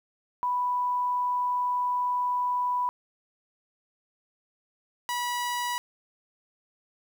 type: tone pair in turn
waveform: sine / sawtooth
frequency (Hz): 987.8 / 973.6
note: B5 / B5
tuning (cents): 0 / -25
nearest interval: unison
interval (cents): 25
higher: first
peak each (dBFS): -24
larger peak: neither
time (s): 0.43-2.89 / 5.09-5.78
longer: first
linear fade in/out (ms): 0
effects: 10-bit